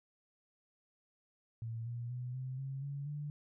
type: tone with pitch steps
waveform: sine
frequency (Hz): 114.2 / 119.12 / 124.25 / 129.6 / 135.18 / 141 / 147.08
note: A#2 / A#2 / B2 / C3 / C#3 / C#3 / D3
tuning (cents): -35 / +38 / +11 / -16 / -43 / +30 / +3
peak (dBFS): -38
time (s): 1.62-3.3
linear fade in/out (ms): 0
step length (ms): 240
effects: none